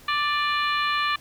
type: harmonic tone with a mistuned harmonic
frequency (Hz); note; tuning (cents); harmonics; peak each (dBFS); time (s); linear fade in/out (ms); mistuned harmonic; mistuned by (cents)
587; D5; -1; 2 / 3 / 4 / 5 / 6 / 7; -24 / -28 / -30 / -32 / -34 / -35; 0.08-1.16; 5; 4; +31
effects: pink hiss -50 dBFS RMS until 1.2 s